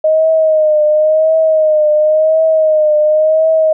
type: tone with vibrato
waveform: sine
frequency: 622.3 Hz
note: D#5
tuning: in tune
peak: -7 dBFS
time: 0.04-3.73 s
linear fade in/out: 5 ms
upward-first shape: triangle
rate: 0.94 Hz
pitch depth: 57 cents each way
effects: none